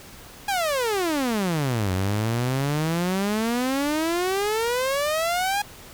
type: exponential two-way sweep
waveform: sawtooth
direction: down then up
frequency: 830.6 to 91 to 830.6 Hz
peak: -18 dBFS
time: 0.48-5.62 s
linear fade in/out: 5 ms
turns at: 1.92 s
effects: pink hiss -44 dBFS RMS until 5.93 s